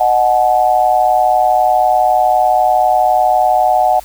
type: tone with amplitude modulation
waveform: sine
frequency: 738 Hz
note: F#5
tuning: 5 cents flat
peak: -4 dBFS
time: 0-4 s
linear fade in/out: 10 ms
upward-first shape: sine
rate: 120 Hz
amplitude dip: 100%
effects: added 50 Hz sine -39 dBFS peak until 4.04 s + white hiss -39 dBFS RMS until 4.04 s